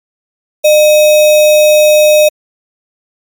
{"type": "tone with sample-and-hold", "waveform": "sine", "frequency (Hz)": 606, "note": "D#5", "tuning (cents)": -46, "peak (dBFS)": -3, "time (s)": [0.64, 2.29], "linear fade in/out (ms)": 10, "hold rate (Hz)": 3150, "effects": ["Opus 48 kbps"]}